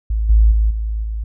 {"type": "tone with level steps", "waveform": "sine", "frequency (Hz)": 54.2, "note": "A1", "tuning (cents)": -25, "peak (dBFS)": [-15, -7, -11, -18, -20], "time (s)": [0.1, 1.24], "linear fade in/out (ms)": 5, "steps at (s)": [0.29, 0.51, 0.7, 1.03], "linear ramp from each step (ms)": 10, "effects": []}